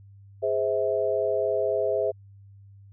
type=chord; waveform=sine; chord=Ab augmented; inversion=none; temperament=just; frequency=415.3 / 519.1 / 648.9 Hz; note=Ab4 / C5 / E5; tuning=0 / -14 / -27 cents; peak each=-27 / -27 / -26 dBFS; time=0.42-2.12 s; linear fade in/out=20 ms; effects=added 99 Hz sine -47 dBFS peak until 2.92 s